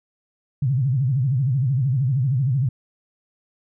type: tone with vibrato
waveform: sine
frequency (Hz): 131.4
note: C3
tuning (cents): +8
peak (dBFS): -17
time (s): 0.62-2.69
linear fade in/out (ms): 5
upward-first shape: sine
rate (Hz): 13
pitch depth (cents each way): 180
effects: none